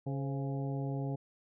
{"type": "harmonic tone with a mistuned harmonic", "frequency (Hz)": 138.3, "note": "C#3", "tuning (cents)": -4, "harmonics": [1, 2, 3, 4, 5, 6], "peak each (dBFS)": [-34, -40, -44, -46, -48, -50], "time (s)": [0.06, 1.16], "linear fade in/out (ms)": 10, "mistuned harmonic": 4, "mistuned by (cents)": -68, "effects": []}